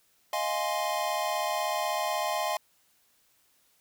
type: chord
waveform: square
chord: F minor seventh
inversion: third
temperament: equal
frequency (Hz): 622.3 / 698.5 / 830.6 / 1046.5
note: Eb5 / F5 / Ab5 / C6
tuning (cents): 0 / 0 / 0 / 0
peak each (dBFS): -34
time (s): 0.33-2.57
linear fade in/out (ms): 2
effects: white hiss -67 dBFS RMS until 3.8 s